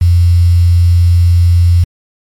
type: tone with quantisation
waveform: sine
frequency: 86.9 Hz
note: F2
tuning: 8 cents flat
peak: -4 dBFS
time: 0.01-1.84 s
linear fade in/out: 5 ms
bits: 5
effects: MP3 64 kbps